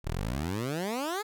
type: exponential sweep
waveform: 15% pulse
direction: up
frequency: 34.21 to 440 Hz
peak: -24 dBFS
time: 0.04-1.23 s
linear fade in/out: 20 ms
effects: none